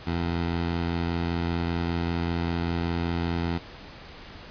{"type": "tone", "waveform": "15% pulse", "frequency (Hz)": 85.1, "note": "F2", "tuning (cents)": -44, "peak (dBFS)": -19, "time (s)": [0.06, 3.59], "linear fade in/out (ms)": 20, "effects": ["pink hiss -44 dBFS RMS until 4.5 s", "resampled to 11025 Hz"]}